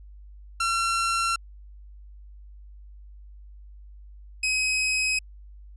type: tone pair in turn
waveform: sawtooth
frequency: 1360 / 2536 Hz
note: F6 / D#7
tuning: -46 / +32 cents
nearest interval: major seventh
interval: 1078 cents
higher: second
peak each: -19 dBFS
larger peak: neither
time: 0.6-1.36 / 4.43-5.19 s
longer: neither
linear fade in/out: 5 ms
effects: added 50 Hz sine -43 dBFS peak until 5.76 s + resampled to 24000 Hz